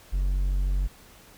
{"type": "tone", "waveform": "triangle", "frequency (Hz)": 46.81, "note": "F#1", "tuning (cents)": 21, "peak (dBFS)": -20, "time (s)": [0.12, 0.88], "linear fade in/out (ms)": 20, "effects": ["pink hiss -52 dBFS RMS until 1.37 s"]}